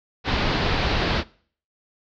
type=low-pass noise; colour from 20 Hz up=pink; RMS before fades=-22 dBFS; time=0.24-1.24 s; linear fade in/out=50 ms; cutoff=4800 Hz; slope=48 dB/octave; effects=noise-tail reverb RT60 0.5 s tail -22 dB re dry + MP3 96 kbps